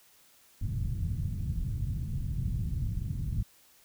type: low-pass noise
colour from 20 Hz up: white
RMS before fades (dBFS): -32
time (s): 0.61-3.43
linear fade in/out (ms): 5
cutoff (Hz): 140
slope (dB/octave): 24
effects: white hiss -61 dBFS RMS until 3.84 s